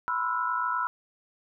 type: tone cluster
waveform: sine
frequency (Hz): 989 / 1037 / 1325 / 1437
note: B5 / C6 / E6 / F6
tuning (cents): +2 / -16 / +9 / +49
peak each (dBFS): -30 / -37 / -29 / -33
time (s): 0.08-0.87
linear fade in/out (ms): 0
effects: none